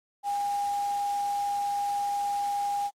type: tone in noise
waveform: sine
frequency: 811 Hz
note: G#5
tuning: 41 cents flat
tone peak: -26 dBFS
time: 0.23-2.91 s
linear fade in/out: 50 ms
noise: white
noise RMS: -44 dBFS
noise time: 0.23-2.91 s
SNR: +15 dB
effects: low-pass 10000 Hz 12 dB/octave + AAC 64 kbps